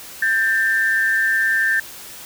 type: tone pair together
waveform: sine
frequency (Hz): 1580 / 1790.7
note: G6 / A6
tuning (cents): +13 / +30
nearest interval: major second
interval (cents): 217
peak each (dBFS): -19 / -17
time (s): 0.22-1.8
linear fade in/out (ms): 5
effects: white hiss -37 dBFS RMS until 2.25 s